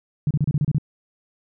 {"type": "tone bursts", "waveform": "sine", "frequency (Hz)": 147.1, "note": "D3", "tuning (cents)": 3, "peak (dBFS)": -16, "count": 8, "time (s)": [0.27, 0.783], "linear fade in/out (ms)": 2, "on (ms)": 37, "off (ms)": 31, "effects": []}